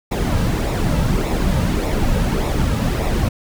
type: noise with flanger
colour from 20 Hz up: brown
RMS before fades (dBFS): -18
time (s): 0.11-3.29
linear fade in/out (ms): 10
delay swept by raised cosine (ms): 0.64 to 2.84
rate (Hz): 1.7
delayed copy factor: -0.55
effects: none